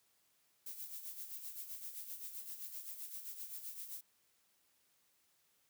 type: noise with tremolo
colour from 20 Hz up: violet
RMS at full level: -45 dBFS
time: 0.66-4.01 s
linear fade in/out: 5 ms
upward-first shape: sine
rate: 7.7 Hz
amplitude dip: 60%
effects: white hiss -75 dBFS RMS until 5.69 s + high-pass 60 Hz 12 dB/octave